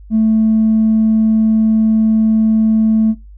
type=tone with tanh clipping; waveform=triangle; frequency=220 Hz; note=A3; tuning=in tune; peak=-9 dBFS; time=0.1-3.15 s; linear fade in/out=50 ms; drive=5 dB; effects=noise-tail reverb RT60 0.2 s tail -24 dB re dry + added 50 Hz sine -34 dBFS peak until 3.37 s